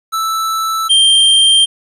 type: tone pair in turn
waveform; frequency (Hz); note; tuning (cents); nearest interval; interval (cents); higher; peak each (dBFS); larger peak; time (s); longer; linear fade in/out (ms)
square; 1318.5 / 3169; E6 / G7; 0 / +18; octave + minor third; 1518; second; -15 / -7; second; 0.12-0.89 / 0.89-1.66; neither; 20
effects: resampled to 32000 Hz + 8-bit